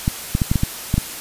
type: clicks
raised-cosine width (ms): 5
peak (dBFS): -4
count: 8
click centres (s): 0.079 / 0.351 / 0.418 / 0.515 / 0.557 / 0.634 / 0.941 / 0.98
effects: white hiss -31 dBFS RMS until 1.2 s + resampled to 32000 Hz